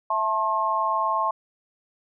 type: chord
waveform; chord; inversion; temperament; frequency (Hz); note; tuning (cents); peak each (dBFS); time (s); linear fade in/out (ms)
sine; A minor; second; equal with one note detuned; 659.3 / 880 / 1072.2; E5 / A5 / C6; 0 / 0 / +42; -29 / -26 / -23; 0.1-1.31; 5
effects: none